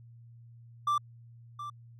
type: tone with echo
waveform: triangle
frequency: 1175 Hz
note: D6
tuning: 1 cent sharp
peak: -23 dBFS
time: 0.87-0.98 s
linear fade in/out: 5 ms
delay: 720 ms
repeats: 1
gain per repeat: -12 dB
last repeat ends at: 1.7 s
effects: added 117 Hz sine -50 dBFS peak until 1.99 s